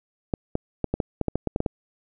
clicks, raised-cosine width 2 ms, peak -10 dBFS, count 12, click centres 0.338 / 0.554 / 0.843 / 0.94 / 1.002 / 1.213 / 1.283 / 1.356 / 1.473 / 1.561 / 1.604 / 1.662 s, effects none

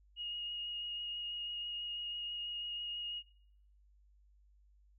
sine tone with vibrato, 2870 Hz, F7, 47 cents sharp, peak -38 dBFS, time 0.16-3.23 s, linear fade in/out 50 ms, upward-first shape triangle, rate 6.1 Hz, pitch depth 13 cents each way, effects noise-tail reverb RT60 0.7 s tail -23 dB re dry + added 50 Hz sine -63 dBFS peak until 4.98 s

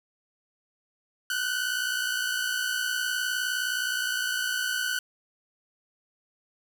sawtooth tone pair together, 1467.5 / 1527 Hz, F#6 / G6, -15 / -46 cents, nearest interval minor second, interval 69 cents, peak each -26 dBFS, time 1.3-4.99 s, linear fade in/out 2 ms, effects none

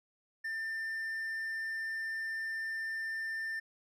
triangle tone, 1792 Hz, A6, 31 cents sharp, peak -33 dBFS, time 0.44-3.6 s, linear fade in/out 10 ms, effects none

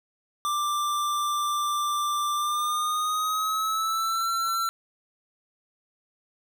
square tone with pitch glide, 1181 to 1348.8 Hz, D6 to E6, +9 to +39 cents, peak -25 dBFS, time 0.45-4.69 s, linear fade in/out 0 ms, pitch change +230 cents, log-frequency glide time 2.34-4.27 s, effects none

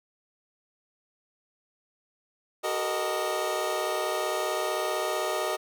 25% pulse tone cluster, 377.6 / 437.9 / 473.4 / 618 Hz, F#4 / A4 / A#4 / D#5, +35 / -8 / +27 / -12 cents, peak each -29 / -32 / -32 / -26 dBFS, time 2.63-5.57 s, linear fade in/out 20 ms, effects none

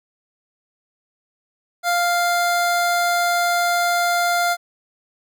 25% pulse tone, 698.5 Hz, F5, in tune, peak -13 dBFS, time 1.83-4.57 s, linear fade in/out 50 ms, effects none

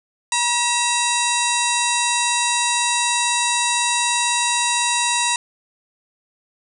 harmonic tone with a mistuned harmonic, 959 Hz, A#5, 49 cents sharp, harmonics 1 / 2 / 3 / 4 / 5 / 6 / 7 / 8 / 9 / 10, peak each -22 / -27 / -26 / -24 / -31 / -29 / -28 / -27 / -30 / -28 dBFS, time 0.32-5.36 s, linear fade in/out 2 ms, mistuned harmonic 3, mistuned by -110 cents, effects none

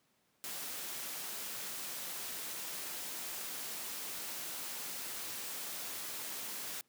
white noise, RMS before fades -42 dBFS, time 0.44-6.81 s, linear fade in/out 0 ms, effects pink hiss -74 dBFS RMS until 6.88 s + high-pass 150 Hz 12 dB/octave

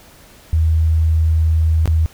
sine tone with dropouts, 80.1 Hz, E2, 49 cents flat, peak -11 dBFS, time 0.53-2.06 s, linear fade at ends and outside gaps 0 ms, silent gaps 1.857-1.876 s, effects pink hiss -45 dBFS RMS until 2.13 s

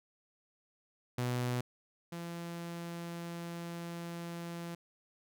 sawtooth tone pair in turn, 123.47 / 170.36 Hz, B2 / F3, 0 / -43 cents, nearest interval tritone, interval 557 cents, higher second, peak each -28 / -36 dBFS, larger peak first, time 1.18-1.61 / 2.12-4.75 s, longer second, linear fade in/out 5 ms, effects none

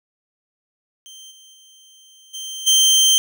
25% pulse tone with level steps, 3136 Hz, G7, in tune, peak -35 / -41 / -43 / -25 / -8 dBFS, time 1.06-3.18 s, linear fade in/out 0 ms, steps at 1.3 / 1.53 / 2.33 / 2.66 s, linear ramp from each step 20 ms, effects none

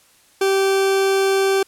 40% pulse tone, 388.6 Hz, G4, 15 cents flat, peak -14 dBFS, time 0.41-1.63 s, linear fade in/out 5 ms, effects white hiss -54 dBFS RMS until 1.67 s + low-pass 12000 Hz 12 dB/octave

